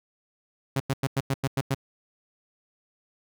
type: tone bursts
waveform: sawtooth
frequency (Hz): 135.6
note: C#3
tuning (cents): -38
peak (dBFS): -19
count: 8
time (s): 0.76-1.746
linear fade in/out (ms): 5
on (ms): 41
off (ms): 94
effects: none